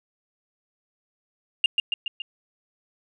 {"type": "tone with echo", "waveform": "sine", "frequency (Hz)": 2813, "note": "F7", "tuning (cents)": 12, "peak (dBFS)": -13, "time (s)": [1.64, 1.66], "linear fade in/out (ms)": 2, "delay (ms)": 140, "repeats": 4, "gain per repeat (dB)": -4, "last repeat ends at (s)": 2.22, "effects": ["tanh soft clip ceiling -11 dBFS"]}